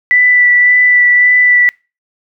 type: tone with vibrato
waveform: sine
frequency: 1975.5 Hz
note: B6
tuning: in tune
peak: -5 dBFS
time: 0.11-1.69 s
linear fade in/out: 0 ms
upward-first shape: sine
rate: 1.8 Hz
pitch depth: 12 cents each way
effects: noise-tail reverb RT60 0.3 s tail -25 dB re dry